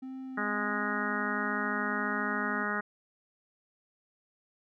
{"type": "tone with vibrato", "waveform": "triangle", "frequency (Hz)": 260.5, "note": "C4", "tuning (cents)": -7, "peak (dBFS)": -36, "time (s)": [0.02, 2.64], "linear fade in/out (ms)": 10, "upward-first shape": "sine", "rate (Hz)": 1.5, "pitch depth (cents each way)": 16}
{"type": "harmonic tone", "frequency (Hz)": 207.7, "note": "G#3", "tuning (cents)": 0, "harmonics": [1, 2, 3, 4, 5, 6, 7, 8, 9], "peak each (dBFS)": [-37, -40, -43, -41, -42, -36, -35, -40, -37], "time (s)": [0.37, 2.81], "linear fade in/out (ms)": 10}
{"effects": []}